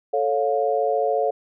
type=chord; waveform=sine; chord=A augmented; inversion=none; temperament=equal with one note detuned; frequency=440 / 554.4 / 707 Hz; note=A4 / C#5 / E#5; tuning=0 / 0 / +21 cents; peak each=-23 dBFS; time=0.13-1.31 s; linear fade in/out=10 ms; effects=none